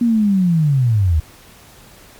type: linear sweep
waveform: sine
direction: down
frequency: 241.6 to 73.42 Hz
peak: -11 dBFS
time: 0.01-1.2 s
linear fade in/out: 5 ms
effects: pink hiss -44 dBFS RMS until 2.19 s + MP3 96 kbps